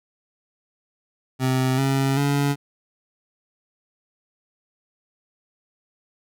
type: tone with pitch steps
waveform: 25% pulse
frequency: 130 / 135.83 / 141.93 Hz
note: C3 / C#3 / C#3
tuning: -11 / -35 / +41 cents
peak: -15 dBFS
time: 1.39-2.56 s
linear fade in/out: 50 ms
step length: 390 ms
effects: none